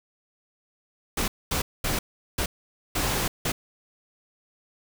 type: noise bursts at uneven times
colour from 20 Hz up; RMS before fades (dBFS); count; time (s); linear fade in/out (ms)
pink; -26; 6; 1.17-1.28 / 1.51-1.62 / 1.84-1.99 / 2.38-2.46 / 2.95-3.28 / 3.45-3.52; 5
effects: none